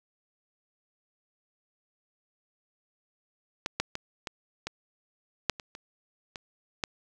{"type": "clicks", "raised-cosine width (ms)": 0.2, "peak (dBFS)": [-12, -9, -16, -17, -16, -6, -23, -25, -21, -11], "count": 10, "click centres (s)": [3.661, 3.8, 3.954, 4.272, 4.67, 5.497, 5.598, 5.751, 6.358, 6.838], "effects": []}